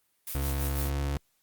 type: noise with tremolo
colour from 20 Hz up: blue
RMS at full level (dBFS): -35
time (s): 0.27-0.9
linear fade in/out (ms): 2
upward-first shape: sine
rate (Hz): 6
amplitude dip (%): 65
type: tone with pitch glide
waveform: 35% pulse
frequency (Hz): 69.3 to 70.43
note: C#2 to C#2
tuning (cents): 0 to +28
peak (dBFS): -26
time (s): 0.35-1.17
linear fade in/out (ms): 0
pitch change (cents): +28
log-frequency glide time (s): 0.68-0.93
effects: white hiss -72 dBFS RMS until 1.42 s + Opus 32 kbps